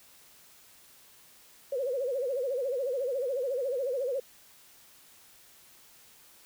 sine tone with vibrato, 520 Hz, C5, 11 cents flat, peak -28 dBFS, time 1.72-4.2 s, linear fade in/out 5 ms, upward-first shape sine, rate 14 Hz, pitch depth 140 cents each way, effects white hiss -57 dBFS RMS until 6.45 s

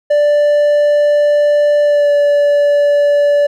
triangle tone with pitch glide, 587.3 to 578.9 Hz, D5 to D5, 0 to -25 cents, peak -6 dBFS, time 0.1-3.47 s, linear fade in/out 10 ms, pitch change -25 cents, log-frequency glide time 1.83-2.11 s, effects none

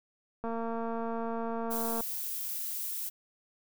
click train, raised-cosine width 1 ms, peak -23 dBFS, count 360, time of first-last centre 0.44-2.008 s, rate 229 Hz
violet noise, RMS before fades -36 dBFS, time 1.7-3.1 s, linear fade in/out 20 ms
effects none

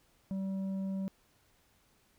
sine tone with tanh clipping, 192.5 Hz, G3, 31 cents flat, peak -34 dBFS, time 0.31-1.08 s, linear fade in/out 0 ms, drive 6 dB, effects pink hiss -69 dBFS RMS until 2.18 s

